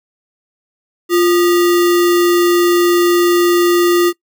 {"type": "tone with sample-and-hold", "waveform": "sine", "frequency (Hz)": 349.2, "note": "F4", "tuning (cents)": 0, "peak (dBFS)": -8, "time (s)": [1.09, 4.13], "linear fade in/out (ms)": 50, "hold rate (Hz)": 1575, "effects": ["noise-tail reverb RT60 0.1 s tail -21 dB re dry"]}